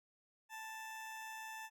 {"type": "tone with amplitude modulation", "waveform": "20% pulse", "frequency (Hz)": 881, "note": "A5", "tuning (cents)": 2, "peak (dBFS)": -40, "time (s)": [0.49, 1.7], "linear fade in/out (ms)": 50, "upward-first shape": "sine", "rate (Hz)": 126, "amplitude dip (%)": 25, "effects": []}